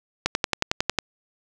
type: click train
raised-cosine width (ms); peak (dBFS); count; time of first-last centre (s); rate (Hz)
0.2; -3; 9; 0.26-0.987; 11
effects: none